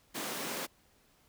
pink high-pass noise, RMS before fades -38 dBFS, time 0.14-0.67 s, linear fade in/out 20 ms, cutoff 200 Hz, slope 24 dB/octave, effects pink hiss -67 dBFS RMS until 1.28 s

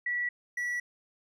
sine / triangle tone pair in turn, 1945 / 1945 Hz, B6 / B6, -27 / -27 cents, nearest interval unison, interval 0 cents, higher neither, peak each -28 dBFS, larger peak neither, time 0.06-0.29 / 0.57-0.8 s, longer neither, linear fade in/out 5 ms, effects none

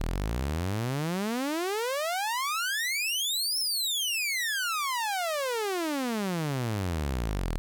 sawtooth exponential two-way sweep, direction up then down, 37.13 to 5410 to 37.13 Hz, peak -24 dBFS, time 0-7.58 s, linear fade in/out 0 ms, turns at 3.59 s, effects 11-bit

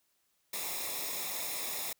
white noise with comb filter, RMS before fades -37 dBFS, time 0.53-1.93 s, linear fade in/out 5 ms, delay 0.66 ms, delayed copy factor -0.7, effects white hiss -75 dBFS RMS until 1.99 s

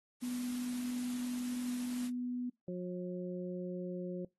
white noise, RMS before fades -49 dBFS, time 0.2-2.11 s, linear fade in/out 50 ms
sine tone, 246.9 Hz, B3, in tune, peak -35 dBFS, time 0.22-2.5 s, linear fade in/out 10 ms
harmonic tone, 180.1 Hz, F#3, 46 cents flat, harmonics 1 / 2 / 3, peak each -39 / -42 / -44 dBFS, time 2.68-4.25 s, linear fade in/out 2 ms
effects noise-tail reverb RT60 0.2 s tail -23 dB re dry + AAC 32 kbps

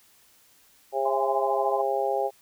harmonic tone, 135.1 Hz, C#3, 44 cents flat, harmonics 3 / 4 / 5 / 6, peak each -29 / -28 / -30 / -28 dBFS, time 0.92-2.31 s, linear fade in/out 50 ms
sine chord, E augmented, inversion none, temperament just, 659.3 / 824.1 / 1030.1 Hz, E5 / G#5 / B#5, 0 / -14 / -27 cents, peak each -34 / -31 / -32 dBFS, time 1.05-1.82 s, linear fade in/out 10 ms
effects white hiss -59 dBFS RMS until 2.41 s

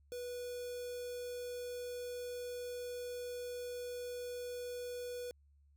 square tone with notch filter, 489.8 Hz, B4, 14 cents flat, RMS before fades -43 dBFS, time 0.12-5.31 s, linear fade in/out 0 ms, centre 1800 Hz, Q 0.86, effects added 71 Hz sine -64 dBFS peak until 5.76 s

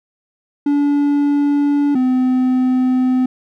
triangle tone pair in turn, 287.6 / 255.4 Hz, D4 / C4, -36 / -42 cents, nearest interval major second, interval 206 cents, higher first, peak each -10 dBFS, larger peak neither, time 0.66-1.95 / 1.95-3.26 s, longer second, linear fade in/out 5 ms, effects none

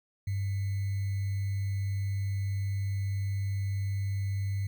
sine tone with sample-and-hold, 98.4 Hz, G2, 7 cents sharp, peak -28 dBFS, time 0.27-4.67 s, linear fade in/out 5 ms, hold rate 2100 Hz, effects none

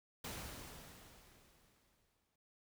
pink noise with exponential decay, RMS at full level -44 dBFS, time 0.24-2.36 s, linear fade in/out 5 ms, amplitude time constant 460 ms, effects none

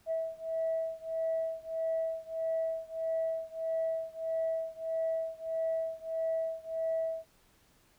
sine beating tone pair, 650 / 651.6 Hz, E5 / E5, -24 / -20 cents, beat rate 1.6 Hz, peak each -33 / -34 dBFS, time 0.06-7.26 s, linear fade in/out 50 ms, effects tanh soft clip ceiling -24 dBFS + pink hiss -66 dBFS RMS until 7.98 s

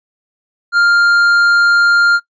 sine tone with hard clipping, 1400 Hz, F6, 4 cents sharp, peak -9 dBFS, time 0.72-2.2 s, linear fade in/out 50 ms, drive 6 dB, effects noise-tail reverb RT60 0.1 s tail -20 dB re dry + resampled to 16000 Hz

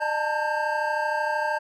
triangle tone cluster, 604 / 877 / 910 / 1589 Hz, D5 / A5 / A#5 / G6, +48 / -6 / -42 / +23 cents, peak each -27 dBFS, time 0-1.59 s, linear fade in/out 20 ms, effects none

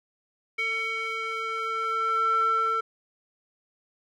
square tone with band-pass filter sweep, 448.1 Hz, A4, 32 cents sharp, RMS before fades -27 dBFS, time 0.58-2.81 s, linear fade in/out 10 ms, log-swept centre 2200 to 1200 Hz, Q 5.5, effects none

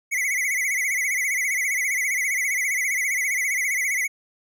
square tone with vibrato, 2107 Hz, C7, 12 cents sharp, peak -22 dBFS, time 0.11-4.08 s, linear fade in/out 20 ms, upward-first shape sine, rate 15 Hz, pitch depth 120 cents each way, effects none

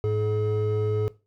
triangle tone pair together, 106.1 / 426.4 Hz, G#2 / G#4, +38 / +46 cents, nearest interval 2 octaves, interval 2408 cents, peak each -22 dBFS, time 0.04-1.08 s, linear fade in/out 0 ms, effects noise-tail reverb RT60 0.3 s tail -20 dB re dry + tanh soft clip ceiling -15 dBFS

